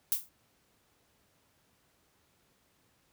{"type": "noise with exponential decay", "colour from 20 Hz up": "violet", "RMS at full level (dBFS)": -25, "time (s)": [0.12, 0.29], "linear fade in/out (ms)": 0, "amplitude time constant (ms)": 36, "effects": ["pink hiss -70 dBFS RMS until 3.12 s", "high-pass 60 Hz 12 dB/octave"]}